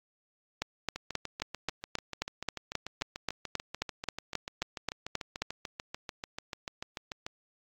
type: two click trains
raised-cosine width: 0.2 ms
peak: -20 / -13 dBFS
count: 44 / 19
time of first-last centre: 0.96-7.265 / 0.62-5.42 s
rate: 6.82 / 3.75 Hz
effects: AAC 64 kbps

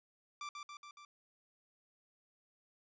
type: tone with echo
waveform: sawtooth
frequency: 1174.7 Hz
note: D6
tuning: in tune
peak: -38 dBFS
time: 0.41-0.49 s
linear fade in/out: 2 ms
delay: 140 ms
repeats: 4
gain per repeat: -3 dB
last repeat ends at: 1.05 s
effects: resampled to 16000 Hz

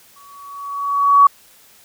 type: tone with exponential growth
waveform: sine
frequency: 1129 Hz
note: C#6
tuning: 31 cents sharp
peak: -4 dBFS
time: 0.16-1.27 s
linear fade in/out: 5 ms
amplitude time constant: 240 ms
effects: white hiss -49 dBFS RMS until 1.84 s

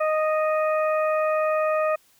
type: harmonic tone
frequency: 621 Hz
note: D#5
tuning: 3 cents flat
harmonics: 1 / 2 / 3 / 4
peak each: -21 / -26 / -35 / -35 dBFS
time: 0-1.96 s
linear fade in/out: 10 ms
effects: white hiss -60 dBFS RMS until 2.19 s

